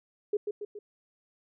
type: tone with echo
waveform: sine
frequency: 414.8 Hz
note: G#4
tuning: 2 cents flat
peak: -24 dBFS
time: 0.33-0.37 s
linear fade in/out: 5 ms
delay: 140 ms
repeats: 3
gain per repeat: -5 dB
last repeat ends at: 0.79 s
effects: none